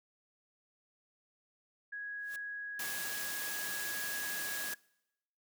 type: tone with tremolo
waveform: sine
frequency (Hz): 1661.2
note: G#6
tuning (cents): 0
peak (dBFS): -38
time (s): 1.92-4.75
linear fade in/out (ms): 10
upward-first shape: triangle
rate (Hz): 0.56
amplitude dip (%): 25
type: noise with exponential growth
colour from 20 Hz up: white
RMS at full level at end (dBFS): -47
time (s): 2.18-2.36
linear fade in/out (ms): 2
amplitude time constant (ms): 39
type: noise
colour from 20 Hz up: white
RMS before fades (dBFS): -40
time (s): 2.79-4.74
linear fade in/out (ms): 5
effects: noise-tail reverb RT60 0.9 s tail -25 dB re dry + high-pass 150 Hz 12 dB/octave